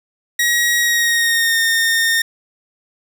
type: tone with pitch glide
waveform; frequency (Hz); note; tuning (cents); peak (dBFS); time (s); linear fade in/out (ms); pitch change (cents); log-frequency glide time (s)
sawtooth; 1900 to 1830; A#6 to A#6; +33 to -32; -10; 0.39-2.22; 5; -65; 0.8-1.59
effects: none